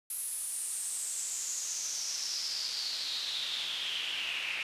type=noise with band-pass filter sweep; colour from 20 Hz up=pink; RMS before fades=-36 dBFS; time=0.1-4.63 s; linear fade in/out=2 ms; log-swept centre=11000 to 2500 Hz; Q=5.8; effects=resampled to 32000 Hz